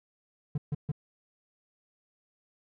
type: tone bursts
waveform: triangle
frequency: 146.83 Hz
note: D3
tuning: in tune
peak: -25 dBFS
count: 3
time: 0.55-0.917 s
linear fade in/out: 5 ms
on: 29 ms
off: 140 ms
effects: none